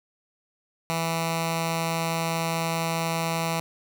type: tone with notch filter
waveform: 10% pulse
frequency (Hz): 164.81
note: E3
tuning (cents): 0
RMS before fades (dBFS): -27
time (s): 0.9-3.6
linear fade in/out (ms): 0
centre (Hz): 380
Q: 0.97
effects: none